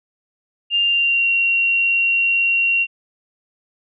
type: tone with pitch glide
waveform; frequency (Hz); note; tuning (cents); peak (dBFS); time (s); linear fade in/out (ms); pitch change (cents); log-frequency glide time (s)
sine; 2800 to 2749; F7 to F7; +4 to -28; -14; 0.7-2.87; 50; -32; 0.81-1.29
effects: none